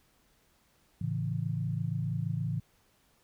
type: chord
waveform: sine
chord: A major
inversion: none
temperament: equal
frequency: 110 / 138.59 / 164.81 Hz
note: A2 / C#3 / E3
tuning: 0 / 0 / 0 cents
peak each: -34 dBFS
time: 1.01-2.6 s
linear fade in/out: 5 ms
effects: pink hiss -68 dBFS RMS until 3.23 s